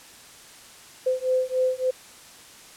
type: beating tone pair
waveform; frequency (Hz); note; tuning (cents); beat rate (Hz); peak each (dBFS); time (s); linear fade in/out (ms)
sine; 511 / 514.5; C5 / C5; -41 / -29; 3.5; -24; 1.06-1.91; 10
effects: white hiss -47 dBFS RMS until 2.76 s + low-pass 10000 Hz 12 dB/octave